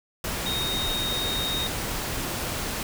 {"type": "tone in noise", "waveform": "sine", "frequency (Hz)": 3721, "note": "A#7", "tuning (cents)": -4, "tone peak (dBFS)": -27, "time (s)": [0.46, 1.67], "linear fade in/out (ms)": 2, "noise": "pink", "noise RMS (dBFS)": -30, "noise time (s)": [0.24, 2.83], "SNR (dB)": 0, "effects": []}